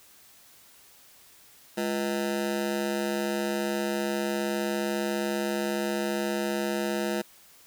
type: ring-modulated tone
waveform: 25% pulse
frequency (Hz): 279.2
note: C#4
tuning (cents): +13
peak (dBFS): -20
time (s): 1.77-7.22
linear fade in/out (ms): 10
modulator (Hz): 69.8
effects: white hiss -55 dBFS RMS until 7.66 s